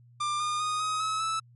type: tone with pitch steps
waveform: 45% pulse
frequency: 1191 / 1213.9 / 1237.3 / 1261.1 / 1285.4 / 1310.1 Hz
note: D6 / D#6 / D#6 / D#6 / E6 / E6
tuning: +24 / -43 / -10 / +23 / -44 / -11 cents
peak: -27 dBFS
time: 0.2-1.4 s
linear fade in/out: 10 ms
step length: 200 ms
effects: added 120 Hz sine -53 dBFS peak until 1.55 s + MP3 48 kbps